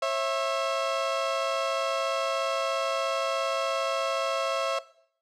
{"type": "tone pair together", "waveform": "30% pulse", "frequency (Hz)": [542.2, 659.3], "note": ["C#5", "E5"], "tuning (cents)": [-38, 0], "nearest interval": "minor third", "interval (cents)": 338, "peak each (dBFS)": -25, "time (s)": [0.02, 4.79], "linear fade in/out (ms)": 5, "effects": ["noise-tail reverb RT60 0.6 s tail -18 dB re dry", "low-pass 6000 Hz 12 dB/octave"]}